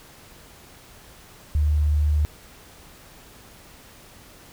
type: tone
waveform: sine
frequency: 74.8 Hz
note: D2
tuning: 32 cents sharp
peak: -17 dBFS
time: 1.55-2.25 s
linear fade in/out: 0 ms
effects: pink hiss -48 dBFS RMS until 4.52 s

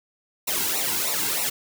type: noise with flanger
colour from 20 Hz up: white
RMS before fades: -25 dBFS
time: 0.47-1.5 s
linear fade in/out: 10 ms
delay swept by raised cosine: 0.61 to 1.71 ms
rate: 3.2 Hz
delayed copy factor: -0.85
effects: none

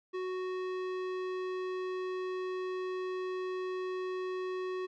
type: tone with tanh clipping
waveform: sine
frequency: 370 Hz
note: F#4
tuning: in tune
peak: -36 dBFS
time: 0.13-4.87 s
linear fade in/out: 20 ms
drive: 17 dB
effects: none

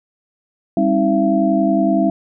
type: tone cluster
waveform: sine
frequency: 198 / 268.7 / 319.6 / 675 Hz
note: G3 / C4 / D#4 / E5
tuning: +18 / +46 / +47 / +41 cents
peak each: -18 dBFS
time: 0.77-2.1 s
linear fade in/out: 2 ms
effects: none

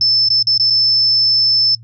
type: tone with dropouts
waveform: sine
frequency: 5274 Hz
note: E8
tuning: in tune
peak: -10 dBFS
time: 0.01-1.75 s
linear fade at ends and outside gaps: 2 ms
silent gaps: 0.287-0.302 / 0.427-0.47 / 0.578-0.597 / 0.701-0.705 s
effects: noise-tail reverb RT60 0.1 s tail -26 dB re dry + added 114 Hz sine -36 dBFS peak until 1.83 s

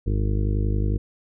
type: harmonic tone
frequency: 51.1 Hz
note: G#1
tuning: 27 cents flat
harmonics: 1 / 2 / 3 / 4 / 5 / 6 / 7 / 8 / 9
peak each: -22 / -24 / -36 / -32 / -43 / -34 / -36 / -41 / -38 dBFS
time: 0.06-0.98 s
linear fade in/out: 10 ms
effects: none

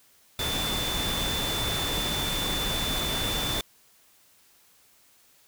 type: tone in noise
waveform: sine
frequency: 3520 Hz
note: A7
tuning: in tune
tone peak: -30 dBFS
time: 0.39-3.61 s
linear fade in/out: 2 ms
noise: pink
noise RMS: -30 dBFS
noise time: 0.39-3.61 s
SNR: -3 dB
effects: white hiss -60 dBFS RMS until 5.47 s

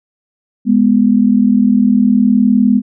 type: tone pair together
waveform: sine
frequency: 207.6 / 247.4 Hz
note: G#3 / B3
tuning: 0 / +3 cents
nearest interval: minor third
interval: 303 cents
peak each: -10 dBFS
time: 0.65-2.82 s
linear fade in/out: 50 ms
effects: none

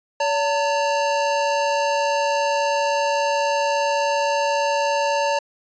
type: tone pair together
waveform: square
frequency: 570 / 904.8 Hz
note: C#5 / A5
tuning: +48 / +48 cents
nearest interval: minor sixth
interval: 800 cents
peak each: -22 dBFS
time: 0.2-5.39 s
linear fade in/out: 5 ms
effects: resampled to 16000 Hz

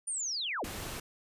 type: linear sweep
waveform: sine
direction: down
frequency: 9370 to 92.6 Hz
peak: -32 dBFS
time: 0.07-0.65 s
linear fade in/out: 10 ms
type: noise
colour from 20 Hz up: pink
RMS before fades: -40 dBFS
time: 0.64-1 s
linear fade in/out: 5 ms
effects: resampled to 32000 Hz

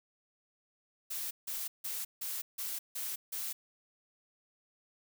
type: noise bursts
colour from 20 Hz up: blue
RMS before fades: -38 dBFS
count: 7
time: 1.1-3.53 s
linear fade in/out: 10 ms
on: 210 ms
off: 160 ms
effects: none

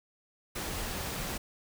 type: noise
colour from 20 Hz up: pink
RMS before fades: -36 dBFS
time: 0.55-1.38 s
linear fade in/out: 10 ms
effects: none

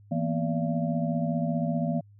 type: tone cluster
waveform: sine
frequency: 163.8 / 233.9 / 249 / 581 / 677 Hz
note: E3 / A#3 / B3 / D5 / E5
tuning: -11 / +6 / +14 / -19 / +46 cents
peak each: -28 / -30 / -33 / -36 / -34 dBFS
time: 0.11-2.01 s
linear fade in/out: 10 ms
effects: added 102 Hz sine -51 dBFS peak until 2.19 s

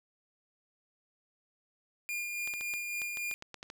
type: tone with tremolo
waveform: 45% pulse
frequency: 2415 Hz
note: D7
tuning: 48 cents sharp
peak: -33 dBFS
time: 2.09-3.34 s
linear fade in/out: 0 ms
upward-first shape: sine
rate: 3.6 Hz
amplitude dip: 30%
type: clicks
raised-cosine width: 0.2 ms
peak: -26 dBFS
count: 11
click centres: 2.475 / 2.538 / 2.61 / 2.738 / 3.018 / 3.172 / 3.313 / 3.424 / 3.543 / 3.629 / 3.701 s
effects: none

